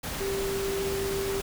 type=tone in noise; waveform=sine; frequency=392 Hz; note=G4; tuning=in tune; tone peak=-28 dBFS; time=0.2-1.41 s; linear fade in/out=10 ms; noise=pink; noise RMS=-34 dBFS; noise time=0.03-1.42 s; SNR=+3 dB; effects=none